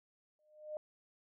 sine tone with exponential growth, 609 Hz, D#5, 37 cents flat, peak -36 dBFS, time 0.39-0.77 s, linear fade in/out 1 ms, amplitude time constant 81 ms, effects none

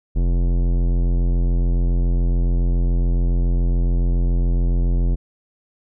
sine tone with tanh clipping, 43.56 Hz, F1, 4 cents flat, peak -17 dBFS, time 0.15-5.16 s, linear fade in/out 20 ms, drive 17 dB, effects none

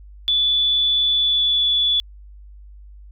sine tone with pitch glide, 3464 to 3440 Hz, A7 to A7, -28 to -40 cents, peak -15 dBFS, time 0.28-2 s, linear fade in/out 0 ms, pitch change -12 cents, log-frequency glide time 1.12-1.64 s, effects added 50 Hz sine -39 dBFS peak until 3.11 s

